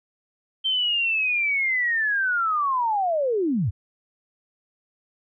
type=linear sweep; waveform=sine; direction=down; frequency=3136 to 77.5 Hz; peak=-20 dBFS; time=0.64-3.71 s; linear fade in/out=20 ms; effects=none